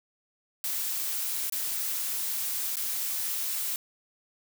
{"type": "noise with dropouts", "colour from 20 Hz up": "blue", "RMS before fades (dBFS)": -31, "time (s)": [0.64, 3.76], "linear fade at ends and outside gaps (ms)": 1, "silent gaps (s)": [[1.498, 1.523], [2.757, 2.768]], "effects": []}